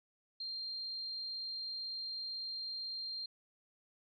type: tone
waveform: sine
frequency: 4186 Hz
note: C8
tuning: in tune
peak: -39 dBFS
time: 0.4-3.26 s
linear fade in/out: 5 ms
effects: none